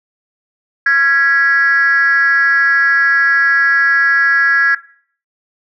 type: tone with frequency modulation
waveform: sine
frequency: 1661.2 Hz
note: G#6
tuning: in tune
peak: -7 dBFS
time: 0.86-4.75 s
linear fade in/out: 5 ms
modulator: 291 Hz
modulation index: 0.62
effects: noise-tail reverb RT60 0.5 s tail -17 dB re dry + tanh soft clip ceiling -4 dBFS